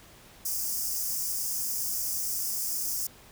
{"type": "high-pass noise", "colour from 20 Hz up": "white", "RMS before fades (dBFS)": -31, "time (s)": [0.45, 3.07], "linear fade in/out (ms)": 5, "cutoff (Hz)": 4900, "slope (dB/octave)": 96, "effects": ["pink hiss -53 dBFS RMS until 3.31 s"]}